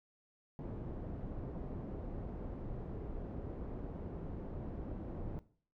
pink low-pass noise, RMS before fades -43 dBFS, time 0.59-5.39 s, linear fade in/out 0 ms, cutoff 480 Hz, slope 12 dB/octave, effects noise-tail reverb RT60 0.5 s tail -18 dB re dry

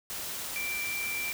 sine tone in noise, 2349 Hz, D7, in tune, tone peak -32 dBFS, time 0.56-1.32 s, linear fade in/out 0 ms, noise white, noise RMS -37 dBFS, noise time 0.1-1.33 s, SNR +2 dB, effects none

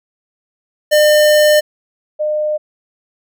square / sine tone pair in turn, 603 / 606.8 Hz, D5 / D#5, +46 / -44 cents, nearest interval unison, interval 10 cents, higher second, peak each -8 / -14 dBFS, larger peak first, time 0.91-1.61 / 2.19-2.58 s, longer first, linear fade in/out 20 ms, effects none

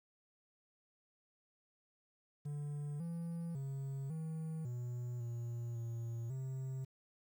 triangle tone with pitch steps, 146.1 / 168.3 / 136.4 / 159.7 / 122.1 / 118.4 / 116.3 / 132 Hz, D3 / E3 / C#3 / D#3 / B2 / A#2 / A#2 / C3, -9 / +36 / -28 / +45 / -19 / +27 / -4 / +16 cents, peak -37 dBFS, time 2.45-6.85 s, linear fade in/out 10 ms, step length 550 ms, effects 11-bit

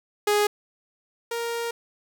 sawtooth tone pair in turn, 415.3 / 467.1 Hz, G#4 / A#4, 0 / +3 cents, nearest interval major second, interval 203 cents, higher second, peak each -15 / -23 dBFS, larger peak first, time 0.27-0.47 / 1.31-1.71 s, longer second, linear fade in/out 5 ms, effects none

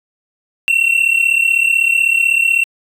triangle tone pair together, 2697 / 2733 Hz, E7 / F7, +39 / -38 cents, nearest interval unison, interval 23 cents, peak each -12 / -11 dBFS, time 0.68-2.64 s, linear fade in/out 0 ms, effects tanh soft clip ceiling -1 dBFS

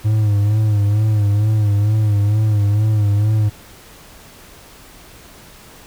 triangle tone with vibrato, 105.1 Hz, G#2, 21 cents sharp, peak -10 dBFS, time 0.04-3.5 s, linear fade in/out 20 ms, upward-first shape sine, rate 2.2 Hz, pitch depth 61 cents each way, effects pink hiss -42 dBFS RMS until 5.86 s

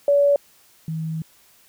sine tone pair in turn, 570 / 159.95 Hz, C#5 / D#3, +48 / +48 cents, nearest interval octave + minor seventh, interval 2200 cents, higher first, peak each -13 / -24 dBFS, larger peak first, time 0.08-0.36 / 0.88-1.22 s, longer second, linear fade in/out 2 ms, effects white hiss -55 dBFS RMS until 1.68 s

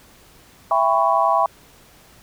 sine chord, C# half-diminished seventh, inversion first, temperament just, 665.2 / 798.3 / 997.9 / 1108.7 Hz, E5 / G5 / B5 / C#6, +16 / +31 / +18 / 0 cents, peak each -20 dBFS, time 0.71-1.46 s, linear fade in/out 2 ms, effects pink hiss -50 dBFS RMS until 2.22 s

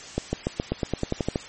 accelerating click train, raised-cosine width 2 ms, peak -10 dBFS, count 12, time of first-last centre 0.18-1.358 s, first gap 150 ms, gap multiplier 0.93, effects white hiss -41 dBFS RMS until 1.48 s + MP3 32 kbps

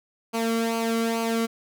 sawtooth tone with flanger, 228.1 Hz, A#3, 37 cents flat, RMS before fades -25 dBFS, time 0.33-1.47 s, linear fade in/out 20 ms, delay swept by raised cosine 0.55 to 1.18 ms, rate 2.3 Hz, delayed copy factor -0.65, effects none

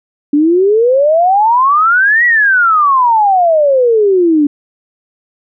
sine exponential two-way sweep, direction up then down, 283.9 to 1959 to 283.9 Hz, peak -6 dBFS, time 0.33-4.47 s, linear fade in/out 5 ms, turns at 2.25 s, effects none

